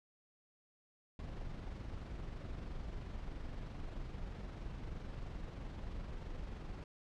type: noise with amplitude modulation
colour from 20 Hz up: brown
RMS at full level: -43 dBFS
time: 1.19-6.84 s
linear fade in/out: 2 ms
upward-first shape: sine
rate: 23.1 Hz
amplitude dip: 35%
effects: low-pass 5000 Hz 12 dB/octave